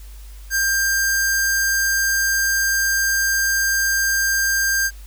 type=tone pair together; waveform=sawtooth; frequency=1591 / 3182 Hz; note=G6 / G7; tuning=+25 / +25 cents; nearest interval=octave; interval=1200 cents; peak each=-13 / -20 dBFS; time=0.5-4.91 s; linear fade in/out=50 ms; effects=added 50 Hz sine -35 dBFS peak until 5.06 s + white hiss -49 dBFS RMS until 5.06 s